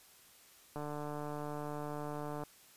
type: click train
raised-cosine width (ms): 1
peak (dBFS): -28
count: 249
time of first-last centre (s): 0.76-2.436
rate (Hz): 148
effects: white hiss -61 dBFS RMS until 2.76 s + resampled to 32000 Hz